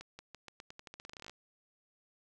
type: accelerating click train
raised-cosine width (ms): 0.2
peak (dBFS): -30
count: 20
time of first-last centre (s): 0.01-1.296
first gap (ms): 180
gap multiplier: 0.87
effects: none